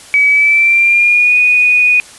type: tone with pitch glide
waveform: sine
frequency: 2280 to 2472 Hz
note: C#7 to D#7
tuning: +48 to -12 cents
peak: -6 dBFS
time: 0.14-2 s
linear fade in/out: 0 ms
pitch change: +140 cents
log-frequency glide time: 0.29-1.36 s
effects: white hiss -36 dBFS RMS until 2.18 s + resampled to 24000 Hz